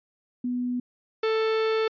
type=tone pair in turn; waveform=sine / 45% pulse; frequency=246.9 / 441.8 Hz; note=B3 / A4; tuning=0 / +7 cents; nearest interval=minor seventh; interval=1007 cents; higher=second; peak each=-25 / -22 dBFS; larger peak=second; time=0.44-0.8 / 1.23-1.88 s; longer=second; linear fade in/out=5 ms; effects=resampled to 11025 Hz